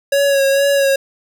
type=tone with vibrato; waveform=square; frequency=554.4 Hz; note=C#5; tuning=in tune; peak=-12 dBFS; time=0.12-0.96 s; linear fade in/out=5 ms; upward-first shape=sine; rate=2.2 Hz; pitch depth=29 cents each way; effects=none